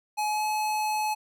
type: tone with pitch glide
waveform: square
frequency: 846 to 854.8 Hz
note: G#5 to G#5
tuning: +32 to +50 cents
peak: -26 dBFS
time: 0.17-1.15 s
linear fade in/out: 20 ms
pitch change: +18 cents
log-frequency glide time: 0.28-0.44 s
effects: none